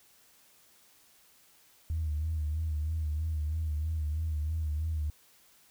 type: tone with vibrato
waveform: sine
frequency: 77.78 Hz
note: D#2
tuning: in tune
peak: -28 dBFS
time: 1.9-5.1 s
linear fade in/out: 0 ms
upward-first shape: sine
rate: 3.1 Hz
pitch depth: 66 cents each way
effects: tanh soft clip ceiling -24 dBFS + white hiss -62 dBFS RMS until 5.7 s